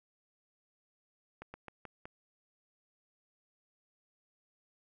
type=slowing click train; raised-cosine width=0.5 ms; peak=-30 dBFS; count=5; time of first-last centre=1.42-2.055 s; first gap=120 ms; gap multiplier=1.19; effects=none